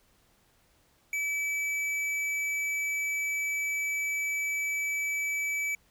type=tone with tanh clipping; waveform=sine; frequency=2300 Hz; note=D7; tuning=37 cents flat; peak=-30 dBFS; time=1.13-5.75 s; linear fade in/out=2 ms; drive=12 dB; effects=pink hiss -66 dBFS RMS until 5.9 s